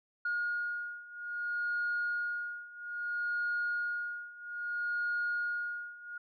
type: beating tone pair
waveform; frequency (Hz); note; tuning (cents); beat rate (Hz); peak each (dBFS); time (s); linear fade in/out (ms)
sine; 1432 / 1432.61; F6 / F6; +43 / +44; 0.61; -36 / -34; 0.25-6.18; 5
effects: tanh soft clip ceiling -26 dBFS